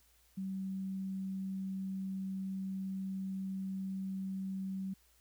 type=tone; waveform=sine; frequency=191.4 Hz; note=G3; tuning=41 cents flat; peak=-36 dBFS; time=0.37-4.94 s; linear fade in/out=10 ms; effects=added 59 Hz sine -70 dBFS peak until 5.2 s + white hiss -69 dBFS RMS until 5.2 s